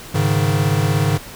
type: chord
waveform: square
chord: Ab suspended fourth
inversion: none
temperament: equal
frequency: 103.83 / 138.59 / 155.56 Hz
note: Ab2 / Db3 / Eb3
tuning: 0 / 0 / 0 cents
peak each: -20 dBFS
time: 0.14-1.18 s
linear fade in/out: 10 ms
effects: pink hiss -36 dBFS RMS until 1.35 s